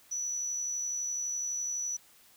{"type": "tone with amplitude modulation", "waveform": "sine", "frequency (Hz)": 5920, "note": "F#8", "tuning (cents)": 0, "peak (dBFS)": -30, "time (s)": [0.11, 1.97], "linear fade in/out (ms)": 10, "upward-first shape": "sine", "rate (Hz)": 71.9, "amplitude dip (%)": 30, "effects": ["white hiss -60 dBFS RMS until 2.36 s"]}